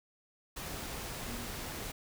sine tone in noise, 237.2 Hz, A#3, 30 cents sharp, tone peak -44 dBFS, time 1.27-1.47 s, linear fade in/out 10 ms, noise pink, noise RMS -41 dBFS, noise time 0.56-1.92 s, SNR -6 dB, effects none

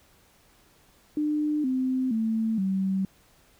sine tone with pitch steps, 300.6 / 258.7 / 222.6 / 191.57 Hz, D4 / C4 / A3 / G3, +40 / -19 / +20 / -40 cents, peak -23 dBFS, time 1.17-3.05 s, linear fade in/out 2 ms, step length 470 ms, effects pink hiss -60 dBFS RMS until 3.59 s

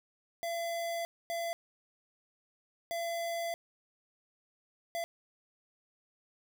square tone bursts at uneven times, 677 Hz, E5, 46 cents sharp, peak -34 dBFS, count 4, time 0.43-1.05 / 1.3-1.53 / 2.91-3.54 / 4.95-5.04 s, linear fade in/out 0 ms, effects none

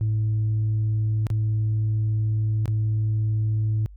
sine tone with dropouts, 108.3 Hz, A2, 27 cents flat, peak -18 dBFS, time 0.01-3.86 s, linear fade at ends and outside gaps 0 ms, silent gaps 1.268-1.302 / 2.657-2.679 s, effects tanh soft clip ceiling -18 dBFS + added 50 Hz sine -41 dBFS peak until 3.96 s

